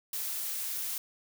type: noise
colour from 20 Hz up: blue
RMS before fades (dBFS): -35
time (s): 0.13-0.98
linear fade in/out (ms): 2
effects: none